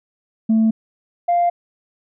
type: tone pair in turn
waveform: sine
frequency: 221.8 / 696.9 Hz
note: A3 / F5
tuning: +14 / -4 cents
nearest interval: octave + minor sixth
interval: 1982 cents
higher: second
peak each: -10 / -12 dBFS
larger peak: first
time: 0.49-0.71 / 1.28-1.5 s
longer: neither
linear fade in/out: 10 ms
effects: tanh soft clip ceiling -10 dBFS